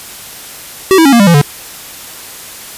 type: tone with pitch steps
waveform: square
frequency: 381.8 / 324.8 / 276.3 / 235 / 199.93 / 170.07 / 144.68 Hz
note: G4 / E4 / C#4 / A#3 / G3 / F3 / D3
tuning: -46 / -26 / -6 / +14 / +34 / -46 / -26 cents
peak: -4 dBFS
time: 0.91-1.414 s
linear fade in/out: 0 ms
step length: 72 ms
effects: white hiss -29 dBFS RMS until 2.77 s + resampled to 32000 Hz